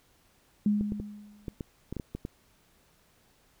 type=tone with exponential decay; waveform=sine; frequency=207.7 Hz; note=G#3; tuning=in tune; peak=-20 dBFS; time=0.66-1.54 s; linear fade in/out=2 ms; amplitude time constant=190 ms
type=clicks; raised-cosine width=3 ms; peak=-22 dBFS; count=10; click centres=0.81 / 0.921 / 1 / 1.482 / 1.608 / 1.926 / 1.967 / 1.998 / 2.15 / 2.251 s
effects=pink hiss -65 dBFS RMS until 3.6 s